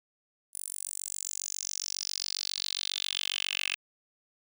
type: tone with high-pass filter sweep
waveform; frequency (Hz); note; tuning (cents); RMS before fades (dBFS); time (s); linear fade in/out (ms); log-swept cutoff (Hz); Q
10% pulse; 47.36; F#1; +41; -35; 0.53-3.76; 20; 9800 to 2600; 4.5
effects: none